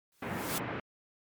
white noise with exponential growth, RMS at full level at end -33 dBFS, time 0.12-0.58 s, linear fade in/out 0 ms, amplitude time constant 100 ms
pink band-pass noise, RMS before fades -37 dBFS, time 0.22-0.8 s, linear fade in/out 5 ms, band 100 to 2400 Hz, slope 24 dB/octave
effects MP3 96 kbps

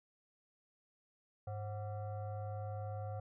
sine tone with frequency modulation, 101.8 Hz, G#2, 34 cents flat, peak -39 dBFS, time 1.47-3.2 s, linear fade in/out 5 ms, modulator 634 Hz, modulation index 0.78, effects none

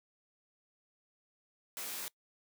white noise with comb filter, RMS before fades -41 dBFS, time 1.77-2.08 s, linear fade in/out 0 ms, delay 16 ms, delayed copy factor -0.9, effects noise-tail reverb RT60 0.1 s tail -23 dB re dry + high-pass 200 Hz 12 dB/octave

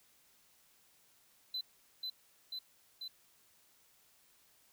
triangle tone with echo, 4028 Hz, B7, 33 cents sharp, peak -34 dBFS, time 1.54-1.61 s, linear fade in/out 5 ms, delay 490 ms, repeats 3, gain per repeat -2 dB, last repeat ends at 3.08 s, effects tanh soft clip ceiling -30 dBFS + white hiss -68 dBFS RMS until 4.72 s

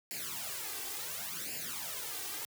white noise with flanger, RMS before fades -40 dBFS, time 0.11-2.45 s, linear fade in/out 0 ms, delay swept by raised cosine 0.41 to 2.61 ms, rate 0.7 Hz, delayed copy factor +0.8, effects high-pass 100 Hz 12 dB/octave

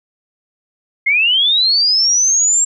sine linear sweep, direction up, 2093 to 7530 Hz, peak -10 dBFS, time 1.06-2.65 s, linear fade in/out 10 ms, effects none

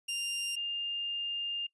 sawtooth / sine tone pair in turn, 2794 / 2809 Hz, F7 / F7, 0 / +9 cents, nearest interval unison, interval 9 cents, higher second, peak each -29 / -32 dBFS, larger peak first, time 0.08-0.56 / 0.56-1.67 s, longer second, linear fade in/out 10 ms, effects noise-tail reverb RT60 0.1 s tail -24 dB re dry + resampled to 24000 Hz

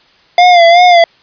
square tone with vibrato, 697 Hz, F5, 4 cents flat, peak -3 dBFS, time 0.38-1.04 s, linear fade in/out 2 ms, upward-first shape sine, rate 2.7 Hz, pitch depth 62 cents each way, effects white hiss -47 dBFS RMS until 1.22 s + resampled to 11025 Hz

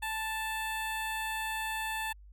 15% pulse tone with notch filter, 880 Hz, A5, in tune, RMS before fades -35 dBFS, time 0.02-2.13 s, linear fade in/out 10 ms, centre 5400 Hz, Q 1.2, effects added 50 Hz sine -50 dBFS peak until 2.32 s

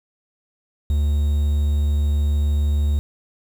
triangle tone with quantisation, 73.42 Hz, D2, in tune, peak -14 dBFS, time 0.9-2.99 s, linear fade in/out 0 ms, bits 7, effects none

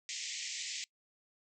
white band-pass noise, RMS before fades -41 dBFS, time 0.09-0.84 s, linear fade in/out 0 ms, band 1900 to 7600 Hz, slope 96 dB/octave, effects noise-tail reverb RT60 0.1 s tail -23 dB re dry

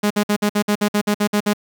sawtooth tone bursts, 207.3 Hz, G#3, 3 cents flat, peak -11 dBFS, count 12, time 0.03-1.535 s, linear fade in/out 10 ms, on 75 ms, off 55 ms, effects 7-bit

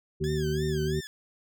harmonic tone, 76.1 Hz, D#2, 38 cents flat, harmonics 1 / 2 / 3 / 5, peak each -34 / -29 / -36 / -29 dBFS, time 0.2-1.01 s, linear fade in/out 20 ms
15% pulse tone with vibrato, 1661.2 Hz, G#6, in tune, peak -33 dBFS, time 0.24-1.07 s, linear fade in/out 0 ms, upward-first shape sine, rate 3 Hz, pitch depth 150 cents each way
effects none

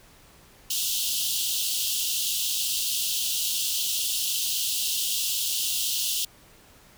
pink high-pass noise, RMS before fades -27 dBFS, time 0.7-6.25 s, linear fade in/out 5 ms, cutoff 2800 Hz, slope 96 dB/octave, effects pink hiss -54 dBFS RMS until 6.97 s

